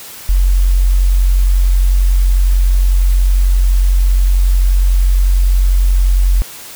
sine tone, 45.53 Hz, F#1, 27 cents flat, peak -7 dBFS, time 0.29-6.42 s, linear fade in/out 0 ms, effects white hiss -32 dBFS RMS until 6.75 s

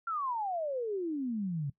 sine exponential sweep, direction down, 1393 to 135.2 Hz, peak -31 dBFS, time 0.07-1.7 s, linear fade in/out 5 ms, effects noise-tail reverb RT60 0.1 s tail -20 dB re dry

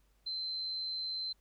sine tone, 4091 Hz, C8, 40 cents flat, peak -35 dBFS, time 0.26-1.33 s, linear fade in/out 10 ms, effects added 50 Hz sine -68 dBFS peak until 1.4 s + pink hiss -75 dBFS RMS until 1.4 s

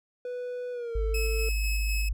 triangle tone with pitch glide, 493.9 to 445.1 Hz, B4 to A4, 0 to +20 cents, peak -30 dBFS, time 0.25-1.49 s, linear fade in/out 2 ms, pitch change -180 cents, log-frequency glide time 0.72-1.03 s
sine tone, 51.9 Hz, G#1, in tune, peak -25 dBFS, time 0.95-2.13 s, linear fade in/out 5 ms
sawtooth tone with tremolo, 2577 Hz, E7, 40 cents flat, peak -28 dBFS, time 1.14-2.09 s, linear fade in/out 5 ms, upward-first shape square, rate 4 Hz, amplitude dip 25%
effects none

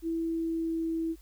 sine tone with pitch glide, 329.6 to 326.8 Hz, E4 to E4, 0 to -15 cents, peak -28 dBFS, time 0.02-1.16 s, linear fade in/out 50 ms, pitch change -15 cents, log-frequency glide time 0.18-0.92 s, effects added 50 Hz sine -51 dBFS peak until 1.21 s + white hiss -63 dBFS RMS until 1.21 s

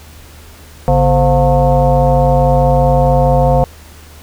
sine tone with frequency modulation, 329.6 Hz, E4, in tune, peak -7 dBFS, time 0.88-3.64 s, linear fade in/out 0 ms, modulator 191 Hz, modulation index 2.4, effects added 77 Hz sine -37 dBFS peak until 4.22 s + pink hiss -40 dBFS RMS until 4.22 s

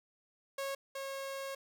sawtooth tone pair in turn, 548 / 544.5 Hz, C#5 / C#5, -20 / -31 cents, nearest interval unison, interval 11 cents, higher first, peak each -32 / -35 dBFS, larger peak first, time 0.58-0.75 / 0.95-1.55 s, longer second, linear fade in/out 5 ms, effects none

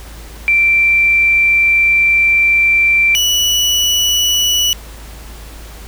sine / 30% pulse tone pair in turn, 2349 / 2948 Hz, D7 / F#7, 0 / -7 cents, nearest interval major third, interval 393 cents, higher second, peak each -8 dBFS, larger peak neither, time 0.48-3.15 / 3.15-4.73 s, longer first, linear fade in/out 0 ms, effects added 54 Hz sine -31 dBFS peak until 5.87 s + pink hiss -37 dBFS RMS until 5.87 s

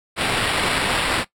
white noise with sample-and-hold, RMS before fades -21 dBFS, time 0.16-1.25 s, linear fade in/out 50 ms, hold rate 6300 Hz, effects noise-tail reverb RT60 0.1 s tail -17 dB re dry + low-pass 11000 Hz 12 dB/octave

